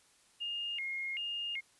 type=tone with vibrato; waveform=sine; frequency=2464 Hz; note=D#7; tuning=17 cents flat; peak=-35 dBFS; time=0.4-1.61 s; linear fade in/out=20 ms; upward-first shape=square; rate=1.3 Hz; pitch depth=240 cents each way; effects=white hiss -66 dBFS RMS until 1.79 s + resampled to 24000 Hz